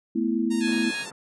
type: chord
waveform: sine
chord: A suspended second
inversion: none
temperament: just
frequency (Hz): 220 / 247.5 / 330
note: A3 / B3 / E4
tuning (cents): 0 / +4 / +2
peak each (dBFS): -26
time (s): 0.15-0.91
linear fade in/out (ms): 10
type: tone with vibrato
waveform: 5% pulse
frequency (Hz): 909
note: A#5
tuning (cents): -44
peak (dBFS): -24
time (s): 0.5-1.11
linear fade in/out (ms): 20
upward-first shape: square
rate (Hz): 4.5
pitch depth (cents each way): 34
type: harmonic tone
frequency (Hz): 830.6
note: G#5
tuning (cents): 0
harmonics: 2 / 3 / 4 / 5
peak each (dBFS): -32 / -32 / -38 / -37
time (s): 0.6-1.06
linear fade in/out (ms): 50
type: band-pass noise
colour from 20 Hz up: pink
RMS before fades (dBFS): -44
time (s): 0.67-1.12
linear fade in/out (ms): 2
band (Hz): 160 to 1600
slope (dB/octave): 24
effects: resampled to 24000 Hz